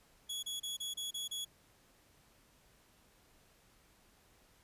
sawtooth tone bursts, 3363 Hz, G#7, 21 cents sharp, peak -35 dBFS, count 7, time 0.29-1.45 s, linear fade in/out 10 ms, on 140 ms, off 30 ms, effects pink hiss -67 dBFS RMS until 4.63 s + resampled to 32000 Hz

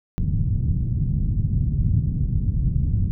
white low-pass noise, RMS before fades -21 dBFS, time 0.18-3.11 s, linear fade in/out 0 ms, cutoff 150 Hz, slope 24 dB/octave, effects none

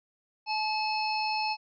harmonic tone with a mistuned harmonic, 861 Hz, A5, 38 cents flat, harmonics 1 / 3 / 5 / 6, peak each -29 / -34 / -36 / -37 dBFS, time 0.46-1.57 s, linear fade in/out 50 ms, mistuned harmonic 6, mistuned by +34 cents, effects none

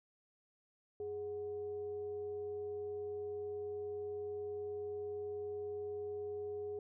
sine tone with frequency modulation, 415.3 Hz, G#4, in tune, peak -39 dBFS, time 1-6.79 s, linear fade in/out 2 ms, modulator 322 Hz, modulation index 0.26, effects none

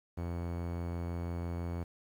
sawtooth tone with low-pass filter, 86 Hz, F2, 26 cents flat, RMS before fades -37 dBFS, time 0.17-1.84 s, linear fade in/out 10 ms, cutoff 1300 Hz, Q 0.59, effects 10-bit

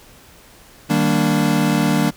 square chord, Eb major seventh, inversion none, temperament equal, 155.56 / 196 / 233.1 / 293.7 Hz, Eb3 / G3 / Bb3 / D4, 0 / 0 / 0 / 0 cents, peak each -21 dBFS, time 0.89-2.11 s, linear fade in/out 20 ms, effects pink hiss -46 dBFS RMS until 2.16 s

